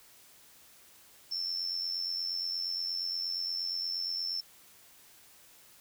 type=tone with amplitude modulation; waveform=sine; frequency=5360 Hz; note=E8; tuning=28 cents sharp; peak=-29 dBFS; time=1.31-4.41 s; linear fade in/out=10 ms; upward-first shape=sine; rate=88.5 Hz; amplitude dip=60%; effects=white hiss -58 dBFS RMS until 5.8 s